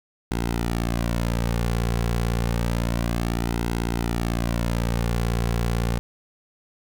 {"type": "tone with flanger", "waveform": "sawtooth", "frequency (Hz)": 58, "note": "A#1", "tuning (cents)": -8, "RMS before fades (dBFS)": -24, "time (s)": [0.31, 5.99], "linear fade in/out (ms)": 0, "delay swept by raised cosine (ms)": [1.7, 3.3], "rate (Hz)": 0.29, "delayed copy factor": -0.6, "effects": []}